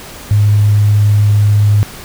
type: tone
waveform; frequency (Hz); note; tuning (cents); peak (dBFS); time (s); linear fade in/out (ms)
sine; 103.83; G#2; 0; -6; 0.31-1.83; 0
effects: pink hiss -31 dBFS RMS until 2.04 s